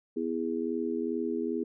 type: harmonic tone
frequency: 82.41 Hz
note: E2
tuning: in tune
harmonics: 3 / 4 / 5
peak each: -33 / -33 / -33 dBFS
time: 0.16-1.64 s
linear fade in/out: 10 ms
effects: none